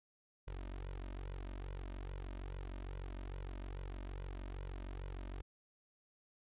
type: tone with flanger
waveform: sawtooth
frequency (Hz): 46.52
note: F#1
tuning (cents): +10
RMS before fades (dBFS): -45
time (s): 0.47-5.42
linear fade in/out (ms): 10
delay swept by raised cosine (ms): 2 to 3.3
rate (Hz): 2.4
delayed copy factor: +1
effects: resampled to 8000 Hz